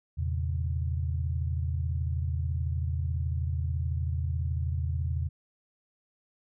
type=tone cluster; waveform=sine; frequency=82 / 115.6 / 134 Hz; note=E2 / A#2 / C3; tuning=-9 / -14 / +42 cents; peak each=-28 / -36 / -35 dBFS; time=0.17-5.29 s; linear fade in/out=20 ms; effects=none